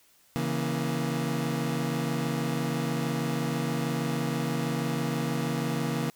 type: chord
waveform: 30% pulse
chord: A# diminished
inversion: first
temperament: equal with one note detuned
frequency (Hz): 138.59 / 164.81 / 236.1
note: C#3 / E3 / A#3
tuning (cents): 0 / 0 / +22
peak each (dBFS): -29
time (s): 0.36-6.1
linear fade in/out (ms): 0
effects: white hiss -62 dBFS RMS until 6.15 s